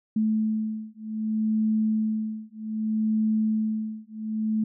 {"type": "beating tone pair", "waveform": "sine", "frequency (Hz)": [217.3, 217.94], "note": ["A3", "A3"], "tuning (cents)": [-21, -16], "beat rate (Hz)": 0.64, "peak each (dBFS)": -26, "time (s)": [0.16, 4.64], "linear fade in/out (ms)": 5, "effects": []}